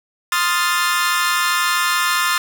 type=chord; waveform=sawtooth; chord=F dominant seventh; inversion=second; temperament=equal; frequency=1046.5 / 1244.5 / 1396.9 / 1760 Hz; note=C6 / Eb6 / F6 / A6; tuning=0 / 0 / 0 / 0 cents; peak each=-18 dBFS; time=0.32-2.38 s; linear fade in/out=2 ms; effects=none